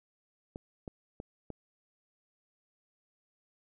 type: clicks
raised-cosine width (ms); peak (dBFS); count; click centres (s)
2; -27; 4; 0.559 / 0.878 / 1.201 / 1.503
effects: none